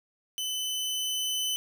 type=tone with level ramp; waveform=sawtooth; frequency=3025 Hz; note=F#7; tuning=38 cents sharp; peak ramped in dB=-27 to -24 dBFS; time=0.38-1.56 s; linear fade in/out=0 ms; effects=none